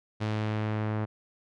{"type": "tone with low-pass filter sweep", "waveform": "sawtooth", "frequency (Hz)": 107.6, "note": "A2", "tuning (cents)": -38, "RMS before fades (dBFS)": -30, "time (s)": [0.2, 1.06], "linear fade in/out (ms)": 20, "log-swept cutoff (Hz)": [4400, 1500], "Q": 0.89, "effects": []}